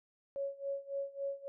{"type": "tone with tremolo", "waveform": "sine", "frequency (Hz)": 555, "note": "C#5", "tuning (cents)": 2, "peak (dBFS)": -33, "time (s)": [0.36, 1.48], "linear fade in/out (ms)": 0, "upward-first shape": "sine", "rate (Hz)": 3.6, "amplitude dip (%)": 90, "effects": []}